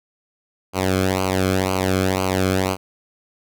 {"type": "tone with flanger", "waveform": "sawtooth", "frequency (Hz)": 94.1, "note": "F#2", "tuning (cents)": 30, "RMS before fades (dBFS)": -20, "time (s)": [0.73, 2.77], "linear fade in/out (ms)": 50, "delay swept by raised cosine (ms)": [0.55, 1.09], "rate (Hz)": 2, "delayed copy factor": -0.85, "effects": []}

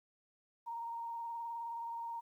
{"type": "tone with vibrato", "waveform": "sine", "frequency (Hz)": 930, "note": "A#5", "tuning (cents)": -4, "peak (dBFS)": -39, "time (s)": [0.66, 2.21], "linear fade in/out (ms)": 20, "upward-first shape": "sine", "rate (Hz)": 19, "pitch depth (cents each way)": 21, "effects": ["12-bit"]}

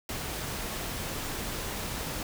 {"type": "noise", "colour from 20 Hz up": "pink", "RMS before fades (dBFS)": -35, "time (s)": [0.09, 2.23], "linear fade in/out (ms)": 2, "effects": []}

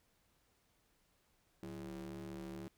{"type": "ring-modulated tone", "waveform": "35% pulse", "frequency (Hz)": 74.3, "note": "D2", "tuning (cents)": 21, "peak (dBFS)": -40, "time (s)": [1.63, 2.68], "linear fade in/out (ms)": 0, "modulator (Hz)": 259, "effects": ["pink hiss -75 dBFS RMS until 2.77 s"]}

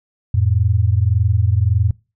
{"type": "tone pair together", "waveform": "sine", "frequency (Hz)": [88.27, 110], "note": ["F2", "A2"], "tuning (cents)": [19, 0], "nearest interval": "major third", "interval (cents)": 381, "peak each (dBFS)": -15, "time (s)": [0.34, 1.91], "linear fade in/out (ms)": 5, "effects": ["noise-tail reverb RT60 0.3 s tail -24 dB re dry"]}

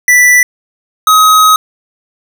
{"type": "tone pair in turn", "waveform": "square", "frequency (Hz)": [1974, 1266.3], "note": ["B6", "D#6"], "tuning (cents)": [-1, 30], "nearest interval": "minor sixth", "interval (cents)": 769, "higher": "first", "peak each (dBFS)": -4, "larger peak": "neither", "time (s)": [[0.08, 0.43], [1.07, 1.56]], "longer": "second", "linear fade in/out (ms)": 2, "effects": []}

